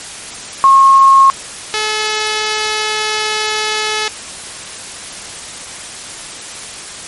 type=tone pair in turn; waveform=sine / 5% pulse; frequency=1083 / 429.8 Hz; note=C#6 / A4; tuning=-41 / -41 cents; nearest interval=octave + major third; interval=1600 cents; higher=first; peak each=-3 dBFS; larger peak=neither; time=0.64-1.3 / 1.74-4.08 s; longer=second; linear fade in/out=0 ms; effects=white hiss -28 dBFS RMS until 7.07 s + MP3 48 kbps